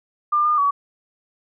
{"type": "tone with pitch steps", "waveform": "sine", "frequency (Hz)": [1198, 1212, 1134], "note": ["D6", "D#6", "C#6"], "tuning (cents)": [34, -46, 39], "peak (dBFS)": -15, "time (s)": [0.32, 0.71], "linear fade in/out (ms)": 10, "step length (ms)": 130, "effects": []}